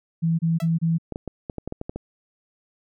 sine tone bursts, 164.81 Hz, E3, in tune, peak -18 dBFS, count 4, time 0.22-0.984 s, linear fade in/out 20 ms, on 170 ms, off 28 ms
sawtooth tone with exponential decay, 661 Hz, E5, 5 cents sharp, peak -26 dBFS, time 0.6-0.7 s, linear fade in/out 2 ms, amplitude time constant 21 ms
clicks, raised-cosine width 2 ms, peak -17 dBFS, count 10, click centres 1.123 / 1.159 / 1.277 / 1.498 / 1.583 / 1.676 / 1.724 / 1.814 / 1.895 / 1.96 s
effects none

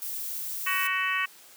violet noise, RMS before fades -34 dBFS, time 0.02-0.87 s, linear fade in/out 0 ms
harmonic tone, 375.1 Hz, F#4, 24 cents sharp, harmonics 3 / 4 / 5 / 6 / 7 / 8, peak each -31 / -34 / -29 / -35 / -31 / -37 dBFS, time 0.66-1.26 s, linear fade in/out 10 ms
effects white hiss -52 dBFS RMS until 1.56 s + high-pass 200 Hz 12 dB/octave

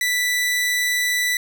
sawtooth tone, 1975.5 Hz, B6, in tune, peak -15 dBFS, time 0.01-1.37 s, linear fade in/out 2 ms, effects none

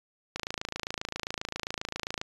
click train, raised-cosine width 0.2 ms, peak -15 dBFS, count 52, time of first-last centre 0.36-2.215 s, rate 27.5 Hz, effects resampled to 24000 Hz

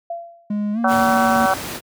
sine tone with exponential decay, 682 Hz, F5, 41 cents flat, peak -22 dBFS, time 0.1-0.56 s, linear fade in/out 5 ms, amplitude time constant 100 ms
triangle tone with pitch glide, 207.6 to 233 Hz, G#3 to A#3, 0 to -1 cents, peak -17 dBFS, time 0.5-1.46 s, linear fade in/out 5 ms, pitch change +199 cents, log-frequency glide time 0.73-0.79 s
harmonic tone, 190 Hz, F#3, 46 cents sharp, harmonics 3 / 4 / 5 / 6 / 7 / 8, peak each -22 / -18 / -26 / -22 / -25 / -23 dBFS, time 0.84-1.54 s, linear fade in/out 2 ms
pink noise, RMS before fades -28 dBFS, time 0.87-1.81 s, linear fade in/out 50 ms
effects high-pass 100 Hz 12 dB/octave

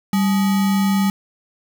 sine tone with sample-and-hold, 196 Hz, G3, in tune, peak -14 dBFS, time 0.13-1.1 s, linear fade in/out 2 ms, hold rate 1050 Hz, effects none

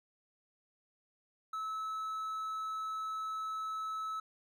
triangle tone, 1300 Hz, E6, 24 cents flat, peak -34 dBFS, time 1.53-4.2 s, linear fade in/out 5 ms, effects none

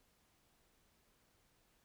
silence, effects pink hiss -74 dBFS RMS until 1.84 s

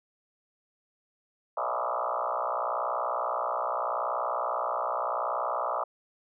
sine tone with frequency modulation, 919 Hz, A#5, 25 cents flat, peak -27 dBFS, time 1.57-5.84 s, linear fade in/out 5 ms, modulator 60.8 Hz, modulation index 6, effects none

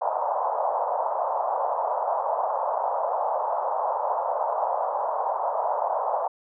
white band-pass noise, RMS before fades -26 dBFS, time 0.01-6.28 s, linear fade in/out 10 ms, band 560 to 1000 Hz, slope 48 dB/octave, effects none

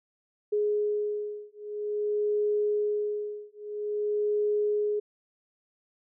sine beating tone pair, 417.6 / 418.1 Hz, G#4 / G#4, +10 / +12 cents, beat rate 0.5 Hz, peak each -29 dBFS, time 0.52-5 s, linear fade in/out 10 ms, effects none

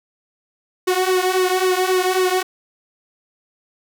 sawtooth tone with flanger, 370 Hz, F#4, in tune, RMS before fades -18 dBFS, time 0.87-2.43 s, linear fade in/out 10 ms, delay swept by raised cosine 1.2 to 3.5 ms, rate 3.7 Hz, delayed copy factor -0.8, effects none

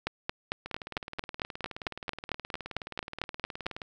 two click trains, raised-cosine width 0.3 ms, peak -13 / -22 dBFS, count 17 / 61, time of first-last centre 0.07-3.666 / 0.66-3.818 s, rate 4.45 / 19 Hz, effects none

